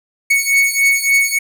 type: beating tone pair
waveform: 45% pulse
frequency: 2217 / 2220.5 Hz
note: C#7 / C#7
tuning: 0 / +2 cents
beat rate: 3.5 Hz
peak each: -15 / -14 dBFS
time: 0.3-1.39 s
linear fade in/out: 10 ms
effects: none